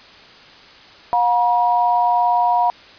sine tone pair together, 716 / 958.3 Hz, F5 / A#5, +43 / +48 cents, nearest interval perfect fourth, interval 505 cents, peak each -16 dBFS, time 1.13-2.7 s, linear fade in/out 0 ms, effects white hiss -43 dBFS RMS until 2.98 s + resampled to 11025 Hz

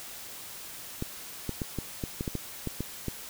clicks, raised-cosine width 3 ms, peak -18 dBFS, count 11, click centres 1.024 / 1.493 / 1.618 / 1.787 / 2.038 / 2.209 / 2.278 / 2.353 / 2.673 / 2.806 / 3.083 s, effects white hiss -43 dBFS RMS until 3.29 s

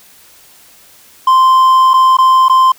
triangle tone with dropouts, 1042 Hz, C6, 7 cents flat, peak -3 dBFS, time 1.27-2.72 s, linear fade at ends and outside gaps 5 ms, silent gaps 1.935-1.939 / 2.17-2.185 / 2.484-2.496 s, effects white hiss -43 dBFS RMS until 2.78 s

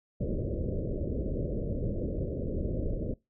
pink low-pass noise, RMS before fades -32 dBFS, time 0.2-3.14 s, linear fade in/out 10 ms, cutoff 600 Hz, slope 96 dB/octave, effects noise-tail reverb RT60 0.2 s tail -21 dB re dry

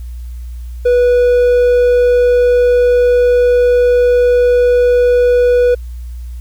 triangle tone, 489.9 Hz, B4, 14 cents flat, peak -5 dBFS, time 0.85-5.75 s, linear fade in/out 10 ms, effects added 60 Hz sine -23 dBFS peak until 6.4 s + white hiss -50 dBFS RMS until 6.4 s

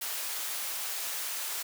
white high-pass noise, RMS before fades -35 dBFS, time 0.01-1.63 s, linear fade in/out 10 ms, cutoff 610 Hz, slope 12 dB/octave, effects none

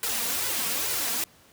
white noise with flanger, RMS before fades -28 dBFS, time 0.03-1.24 s, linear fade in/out 2 ms, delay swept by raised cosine 2 to 4.4 ms, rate 2.3 Hz, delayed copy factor +0.8, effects pink hiss -56 dBFS RMS until 1.52 s + high-pass 80 Hz 12 dB/octave

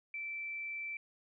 sine tone, 2331 Hz, D7, 14 cents flat, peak -38 dBFS, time 0.14-0.97 s, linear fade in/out 2 ms, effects none

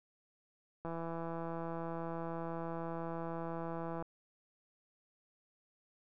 click train, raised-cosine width 1 ms, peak -28 dBFS, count 528, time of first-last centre 0.85-4.025 s, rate 166 Hz, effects none

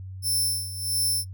15% pulse tone with tremolo, 5330 Hz, E8, 18 cents sharp, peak -16 dBFS, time 0.22-1.25 s, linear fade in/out 50 ms, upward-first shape sine, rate 1.5 Hz, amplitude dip 80%, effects noise-tail reverb RT60 0.1 s tail -19 dB re dry + added 94 Hz sine -35 dBFS peak until 1.33 s

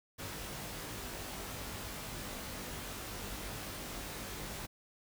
pink noise with comb filter, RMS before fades -43 dBFS, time 0.18-4.67 s, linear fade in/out 20 ms, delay 20 ms, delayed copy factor +0.8, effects none

